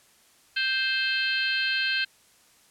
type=harmonic tone; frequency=523.3 Hz; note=C5; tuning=in tune; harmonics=3 / 4 / 5 / 6 / 7 / 8 / 9; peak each=-27 / -40 / -29 / -31 / -41 / -31 / -44 dBFS; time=0.56-2.05 s; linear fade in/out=10 ms; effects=white hiss -59 dBFS RMS until 2.7 s + low-pass 11000 Hz 12 dB/octave